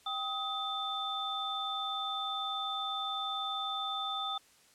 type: tone cluster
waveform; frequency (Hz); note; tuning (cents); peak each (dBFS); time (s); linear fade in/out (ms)
sine; 782 / 1261 / 3550; G5 / D#6 / A7; -4 / +23 / +15; -39 / -38 / -36; 0.06-4.38; 5
effects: white hiss -63 dBFS RMS until 4.74 s + low-pass 10000 Hz 12 dB/octave